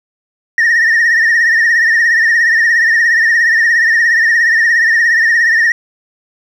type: tone with vibrato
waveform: sine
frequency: 1837 Hz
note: A#6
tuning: 26 cents flat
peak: -5 dBFS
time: 0.58-5.72 s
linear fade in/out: 2 ms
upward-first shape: triangle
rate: 17 Hz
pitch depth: 84 cents each way
effects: tanh soft clip ceiling -6 dBFS + 7-bit